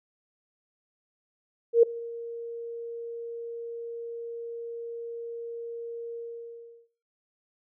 sine tone with ADSR envelope, 466.2 Hz, A#4, in tune, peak -11 dBFS, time 1.73-6.88 s, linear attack 99 ms, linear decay 6 ms, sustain -23 dB, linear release 720 ms, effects noise-tail reverb RT60 0.6 s tail -20 dB re dry

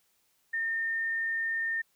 sine tone, 1818 Hz, A#6, 44 cents flat, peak -28 dBFS, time 0.53-1.82 s, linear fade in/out 10 ms, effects white hiss -71 dBFS RMS until 1.95 s

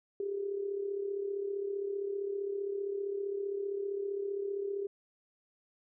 sine tone with amplitude modulation, 399.1 Hz, G4, 31 cents sharp, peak -30 dBFS, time 0.2-4.87 s, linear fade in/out 2 ms, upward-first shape sine, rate 35.3 Hz, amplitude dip 60%, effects none

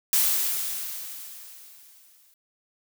blue noise with exponential decay, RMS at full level -20 dBFS, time 0.13-2.34 s, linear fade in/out 1 ms, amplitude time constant 480 ms, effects none

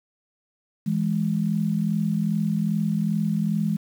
sine tone pair together, 164.81 / 207.3 Hz, E3 / G#3, 0 / -3 cents, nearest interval major third, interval 397 cents, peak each -24 / -23 dBFS, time 0.86-3.77 s, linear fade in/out 10 ms, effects 8-bit

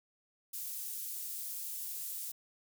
pink high-pass noise, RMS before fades -41 dBFS, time 0.53-2.32 s, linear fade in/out 10 ms, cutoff 11000 Hz, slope 12 dB/octave, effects none

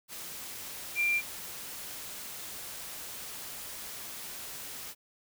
sine tone in noise, 2377 Hz, D7, 20 cents sharp, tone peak -25 dBFS, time 0.95-1.22 s, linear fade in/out 50 ms, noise white, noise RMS -42 dBFS, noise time 0.08-4.95 s, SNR +14 dB, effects none

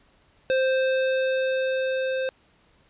square tone with level ramp, 523.3 Hz, C5, in tune, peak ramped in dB -20 to -25 dBFS, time 0.5-2.29 s, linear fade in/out 0 ms, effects pink hiss -61 dBFS RMS until 2.89 s + resampled to 8000 Hz

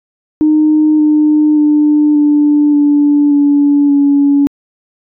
sine tone with pitch steps, 306.8 / 302.8 / 298.8 / 294.8 / 290.9 / 287.1 / 283.3 Hz, D#4 / D#4 / D4 / D4 / D4 / D4 / C#4, -24 / -47 / +30 / +7 / -16 / -39 / +38 cents, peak -5 dBFS, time 0.41-4.47 s, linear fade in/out 0 ms, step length 580 ms, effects tanh soft clip ceiling -1 dBFS

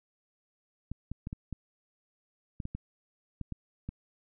clicks, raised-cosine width 5 ms, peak -24 dBFS, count 11, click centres 0.916 / 1.116 / 1.271 / 1.329 / 1.527 / 2.602 / 2.654 / 2.75 / 3.413 / 3.523 / 3.89 s, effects none

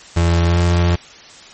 35% pulse tone with pitch glide, 84.9 to 86.58 Hz, F2 to F2, -48 to -14 cents, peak -10 dBFS, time 0.16-0.96 s, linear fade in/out 10 ms, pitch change +34 cents, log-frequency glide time 0.46-0.59 s, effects white hiss -40 dBFS RMS until 1.53 s + MP3 32 kbps

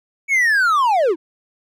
triangle linear sweep, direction down, 2266 to 293.7 Hz, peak -11 dBFS, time 0.28-1.16 s, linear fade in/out 50 ms, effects none

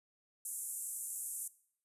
white band-pass noise, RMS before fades -42 dBFS, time 0.45-1.48 s, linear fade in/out 5 ms, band 7500 to 12000 Hz, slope 48 dB/octave, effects noise-tail reverb RT60 0.6 s tail -19 dB re dry + resampled to 32000 Hz

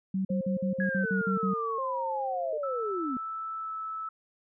sine tone bursts, 190.8 Hz, G3, 47 cents flat, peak -26 dBFS, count 9, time 0.14-1.538 s, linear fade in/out 5 ms, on 110 ms, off 51 ms
sine tone with vibrato, 490 Hz, B4, 14 cents flat, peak -33 dBFS, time 0.29-2.58 s, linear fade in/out 10 ms, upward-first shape square, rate 0.67 Hz, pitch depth 140 cents each way
sine linear sweep, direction down, 1675 to 239.6 Hz, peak -30 dBFS, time 0.8-3.17 s, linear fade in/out 2 ms
sine tone with pitch glide, 1316 to 1307.7 Hz, E6 to E6, -3 to -14 cents, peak -33 dBFS, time 2.63-4.09 s, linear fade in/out 5 ms, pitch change -11 cents, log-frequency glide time 3.59-3.71 s
effects none

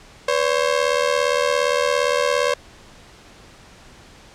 sawtooth ring-modulated tone, 534 Hz, C5, 35 cents sharp, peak -10 dBFS, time 0.28-2.54 s, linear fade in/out 5 ms, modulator 38.7 Hz, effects pink hiss -46 dBFS RMS until 4.34 s + low-pass 7000 Hz 12 dB/octave

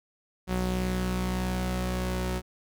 sawtooth tone pair together, 61.64 / 184.7 Hz, B1 / F#3, -3 / -3 cents, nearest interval octave + perfect fifth, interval 1900 cents, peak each -26 dBFS, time 0.47-2.42 s, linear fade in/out 50 ms, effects none

